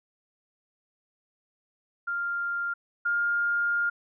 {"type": "tone pair in turn", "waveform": "sine", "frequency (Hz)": [1396.9, 1409.9], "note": ["F6", "F6"], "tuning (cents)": [0, 16], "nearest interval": "unison", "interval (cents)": 16, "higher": "second", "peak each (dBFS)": [-27, -23], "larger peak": "second", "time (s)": [[2.07, 2.74], [3.05, 3.9]], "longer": "second", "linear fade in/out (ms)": 10, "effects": []}